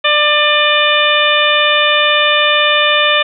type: harmonic tone with a mistuned harmonic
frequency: 594 Hz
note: D5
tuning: 20 cents sharp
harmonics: 1 / 2 / 3 / 4 / 5 / 6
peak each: -16 / -16 / -16 / -16 / -16 / -16 dBFS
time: 0.04-3.23 s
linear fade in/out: 10 ms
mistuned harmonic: 4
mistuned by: +29 cents
effects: none